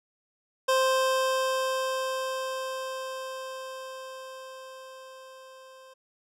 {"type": "tone with level ramp", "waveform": "25% pulse", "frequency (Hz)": 523.3, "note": "C5", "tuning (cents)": 0, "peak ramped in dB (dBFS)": [-17, -45], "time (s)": [0.68, 5.94], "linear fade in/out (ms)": 10, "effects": ["low-pass 11000 Hz 12 dB/octave"]}